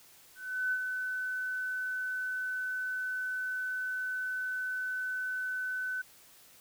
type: tone with ADSR envelope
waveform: sine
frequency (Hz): 1509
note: F#6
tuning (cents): +34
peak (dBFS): -27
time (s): 0.35-6.02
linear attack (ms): 370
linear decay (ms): 59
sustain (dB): -5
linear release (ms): 10
effects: white hiss -58 dBFS RMS until 6.6 s